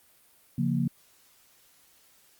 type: chord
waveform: sine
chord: Bb minor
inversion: first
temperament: just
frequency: 139.85 / 174.81 / 233.1 Hz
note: Db3 / F3 / Bb3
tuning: +16 / +2 / 0 cents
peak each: -28 / -29 / -28 dBFS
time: 0.58-0.88 s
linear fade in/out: 5 ms
effects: white hiss -61 dBFS RMS until 2.39 s + Opus 32 kbps